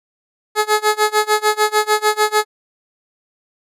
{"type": "tone with tremolo", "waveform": "15% pulse", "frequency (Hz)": 425.4, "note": "G#4", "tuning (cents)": 42, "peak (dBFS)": -4, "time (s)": [0.55, 2.45], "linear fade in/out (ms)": 50, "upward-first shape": "sine", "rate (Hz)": 6.7, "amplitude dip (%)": 95, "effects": ["resampled to 32000 Hz"]}